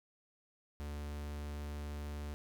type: tone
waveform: 45% pulse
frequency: 73.42 Hz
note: D2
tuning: in tune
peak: -40 dBFS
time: 0.8-2.34 s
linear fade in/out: 0 ms
effects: none